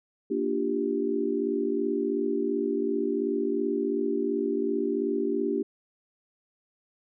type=chord; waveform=sine; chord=G minor seventh; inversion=first; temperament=equal; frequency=233.1 / 293.7 / 349.2 / 392 Hz; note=Bb3 / D4 / F4 / G4; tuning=0 / 0 / 0 / 0 cents; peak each=-32 / -30 / -32 / -28 dBFS; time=0.3-5.63 s; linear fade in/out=10 ms; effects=none